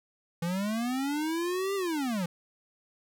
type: linear two-way sweep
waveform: square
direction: up then down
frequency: 164.81 to 400.9 to 164.81 Hz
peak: -29 dBFS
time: 0.42-2.26 s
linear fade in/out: 5 ms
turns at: 1.75 s
effects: none